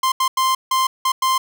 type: tone bursts at uneven times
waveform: 45% pulse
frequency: 1046.5 Hz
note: C6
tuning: in tune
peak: -15 dBFS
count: 6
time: 0.03-0.12 / 0.2-0.28 / 0.37-0.55 / 0.71-0.87 / 1.05-1.12 / 1.22-1.38 s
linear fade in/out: 5 ms
effects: none